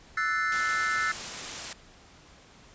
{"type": "chord", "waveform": "triangle", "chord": "F# half-diminished seventh", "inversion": "third", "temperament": "equal", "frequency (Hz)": [1318.5, 1480, 1760, 2093], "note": ["E6", "F#6", "A6", "C7"], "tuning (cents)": [0, 0, 0, 0], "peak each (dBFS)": [-28, -30, -28, -32], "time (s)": [0.17, 1.12], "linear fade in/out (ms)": 5}
{"type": "noise", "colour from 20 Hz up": "white", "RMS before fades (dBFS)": -36, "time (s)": [0.52, 1.73], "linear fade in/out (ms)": 2}
{"effects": ["pink hiss -54 dBFS RMS until 2.74 s", "resampled to 16000 Hz"]}